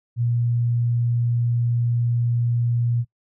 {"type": "tone", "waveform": "sine", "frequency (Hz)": 119.1, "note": "A#2", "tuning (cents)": 38, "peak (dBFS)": -18, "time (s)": [0.16, 3.05], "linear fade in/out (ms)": 50, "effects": ["noise-tail reverb RT60 0.1 s tail -22 dB re dry"]}